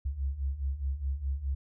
sine beating tone pair, 65.41 / 70.21 Hz, C2 / C#2, 0 / +23 cents, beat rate 4.8 Hz, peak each -35 / -31 dBFS, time 0.05-1.55 s, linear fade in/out 10 ms, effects none

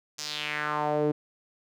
sawtooth tone with band-pass filter sweep, 150 Hz, D3, 37 cents sharp, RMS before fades -29 dBFS, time 0.18-1.12 s, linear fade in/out 10 ms, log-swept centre 6100 to 360 Hz, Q 3, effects none

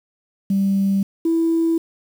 sine tone pair in turn, 196 / 329.6 Hz, G3 / E4, 0 / 0 cents, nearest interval major sixth, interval 900 cents, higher second, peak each -14 dBFS, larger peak neither, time 0.5-1.03 / 1.25-1.78 s, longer neither, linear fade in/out 5 ms, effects tanh soft clip ceiling -11 dBFS + 7-bit

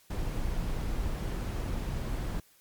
brown noise, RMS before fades -32 dBFS, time 0.1-2.4 s, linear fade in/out 5 ms, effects white hiss -62 dBFS RMS until 2.6 s + MP3 96 kbps

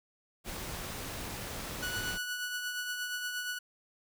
pink noise, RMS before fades -40 dBFS, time 0.44-2.19 s, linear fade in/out 50 ms
sawtooth tone with tremolo, 1474 Hz, F#6, 7 cents flat, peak -29 dBFS, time 1.82-3.59 s, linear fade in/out 10 ms, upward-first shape triangle, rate 8.5 Hz, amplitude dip 45%
effects none

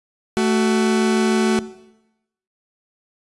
40% pulse tone pair together, 220 / 373.4 Hz, A3 / F#4, 0 / +16 cents, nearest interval major sixth, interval 916 cents, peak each -18 dBFS, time 0.37-1.59 s, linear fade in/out 0 ms, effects noise-tail reverb RT60 0.9 s tail -17 dB re dry + resampled to 24000 Hz

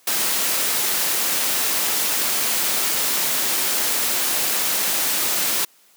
white noise, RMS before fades -21 dBFS, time 0.07-5.65 s, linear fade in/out 5 ms, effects white hiss -55 dBFS RMS until 5.96 s + high-pass 200 Hz 12 dB/octave

